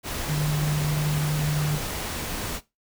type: tone in noise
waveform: sine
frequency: 150 Hz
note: D3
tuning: 37 cents sharp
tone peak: -22 dBFS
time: 0.27-1.8 s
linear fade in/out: 50 ms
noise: pink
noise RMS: -31 dBFS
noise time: 0.03-2.61 s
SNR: +6 dB
effects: noise-tail reverb RT60 0.2 s tail -17 dB re dry